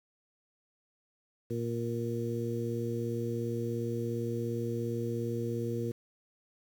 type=harmonic tone; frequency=117.2 Hz; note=A#2; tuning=10 cents sharp; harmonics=1 / 2 / 3 / 4; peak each=-35 / -37 / -37 / -37 dBFS; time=1.5-5.92 s; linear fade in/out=10 ms; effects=9-bit